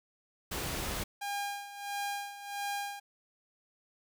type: noise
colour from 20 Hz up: pink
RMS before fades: -36 dBFS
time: 0.51-1.04 s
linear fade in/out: 10 ms
type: tone with tremolo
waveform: sawtooth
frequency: 808 Hz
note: G#5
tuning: 48 cents flat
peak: -29 dBFS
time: 1.21-3 s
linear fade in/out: 10 ms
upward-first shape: sine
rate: 1.5 Hz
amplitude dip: 75%
effects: none